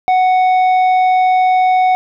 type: tone with tanh clipping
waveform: triangle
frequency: 741 Hz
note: F#5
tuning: 2 cents sharp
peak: -10 dBFS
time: 0.08-1.95 s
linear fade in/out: 0 ms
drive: 11 dB
effects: none